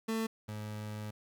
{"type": "tone pair in turn", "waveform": "30% pulse", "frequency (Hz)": [223.4, 106.29], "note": ["A3", "G#2"], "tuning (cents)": [27, 41], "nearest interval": "octave + minor second", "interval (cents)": 1286, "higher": "first", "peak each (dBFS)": [-29, -36], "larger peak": "first", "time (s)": [[0.08, 0.27], [0.48, 1.11]], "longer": "second", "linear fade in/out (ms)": 10, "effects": ["11-bit"]}